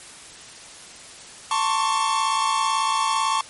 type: tone cluster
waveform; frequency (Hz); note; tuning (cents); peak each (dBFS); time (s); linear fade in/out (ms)
45% pulse; 892 / 1073 / 1131; A5 / C6 / C#6; +23 / +43 / +34; -24; 1.51-3.41; 2
effects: white hiss -42 dBFS RMS until 3.49 s + MP3 48 kbps